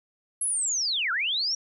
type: linear two-way sweep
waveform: sine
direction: down then up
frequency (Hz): 11000 to 1318.5 to 5730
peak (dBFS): -24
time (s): 0.41-1.55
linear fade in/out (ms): 5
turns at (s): 1.12
effects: none